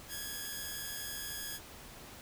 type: tone pair together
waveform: 5% pulse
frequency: 1618 / 1690.7 Hz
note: G#6 / G#6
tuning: -46 / +30 cents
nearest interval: minor second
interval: 76 cents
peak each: -33 / -30 dBFS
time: 0.08-1.6 s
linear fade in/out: 50 ms
effects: pink hiss -51 dBFS RMS until 2.21 s